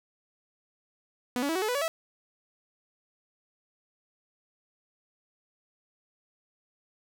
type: tone with pitch steps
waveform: sawtooth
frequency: 246.9 / 283.6 / 325.8 / 374.2 / 429.9 / 493.8 / 567.2 / 651.6 Hz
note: B3 / C#4 / E4 / F#4 / A4 / B4 / C#5 / E5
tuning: 0 / +40 / -20 / +20 / -40 / 0 / +40 / -20 cents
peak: -23 dBFS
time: 1.36-1.88 s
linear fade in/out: 0 ms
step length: 65 ms
effects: none